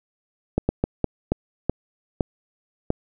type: slowing click train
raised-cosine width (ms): 2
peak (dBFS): -6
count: 8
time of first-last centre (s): 0.58-2.904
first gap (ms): 110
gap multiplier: 1.36
effects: none